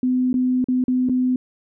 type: tone with dropouts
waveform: sine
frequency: 253.4 Hz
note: B3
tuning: 45 cents sharp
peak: -16 dBFS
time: 0.03-1.36 s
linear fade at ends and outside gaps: 2 ms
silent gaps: 0.33-0.341 / 0.643-0.685 / 0.84-0.881 / 1.088-1.095 s
effects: none